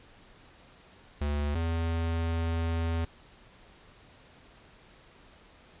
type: tone pair in turn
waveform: square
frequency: 73 / 82.77 Hz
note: D2 / E2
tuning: -10 / +8 cents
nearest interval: major second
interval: 218 cents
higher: second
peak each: -28 dBFS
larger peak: neither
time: 1.21-1.55 / 1.55-3.05 s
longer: second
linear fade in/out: 5 ms
effects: pink hiss -56 dBFS RMS until 5.8 s + resampled to 8000 Hz